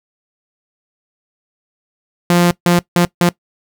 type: tone bursts at uneven times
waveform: sawtooth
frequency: 174.61 Hz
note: F3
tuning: in tune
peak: -5 dBFS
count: 4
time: 2.3-2.51 / 2.66-2.79 / 2.96-3.05 / 3.21-3.29 s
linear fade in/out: 2 ms
effects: noise-tail reverb RT60 0.1 s tail -20 dB re dry